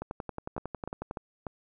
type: two click trains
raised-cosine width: 1 ms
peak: -21 / -21 dBFS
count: 13 / 4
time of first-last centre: 0.02-1.111 / 0.58-1.468 s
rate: 11 / 3.38 Hz
effects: none